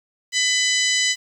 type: harmonic tone with a mistuned harmonic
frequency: 1000 Hz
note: B5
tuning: 21 cents sharp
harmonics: 2 / 3 / 4 / 5 / 6 / 7 / 8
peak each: -22 / -24 / -25 / -26 / -27 / -27 / -28 dBFS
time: 0.32-1.16 s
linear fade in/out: 50 ms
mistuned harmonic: 8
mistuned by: -24 cents
effects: 8-bit